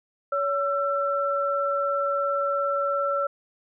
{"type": "tone pair together", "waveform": "sine", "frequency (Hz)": [564, 1341.4], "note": ["C#5", "E6"], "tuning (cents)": [30, 30], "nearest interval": "octave + minor third", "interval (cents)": 1500, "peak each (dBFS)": -25, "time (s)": [0.32, 3.27], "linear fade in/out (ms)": 5, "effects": []}